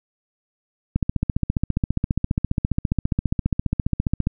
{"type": "click train", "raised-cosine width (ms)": 5, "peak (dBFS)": -7, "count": 50, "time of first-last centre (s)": [0.96, 4.271], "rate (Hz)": 14.8, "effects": []}